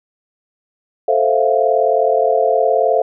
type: chord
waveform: sine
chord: F major seventh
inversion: first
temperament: equal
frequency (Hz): 440 / 523.3 / 659.3 / 698.5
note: A4 / C5 / E5 / F5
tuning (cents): 0 / 0 / 0 / 0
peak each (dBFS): -17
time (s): 1.08-3.02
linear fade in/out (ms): 5
effects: none